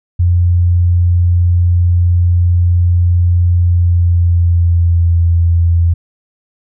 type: tone with pitch glide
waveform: sine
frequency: 87.7 to 84.86 Hz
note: F2 to F2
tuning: +8 to -49 cents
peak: -7 dBFS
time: 0.19-5.94 s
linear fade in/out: 10 ms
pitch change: -57 cents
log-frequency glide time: 3.56-5.19 s
effects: none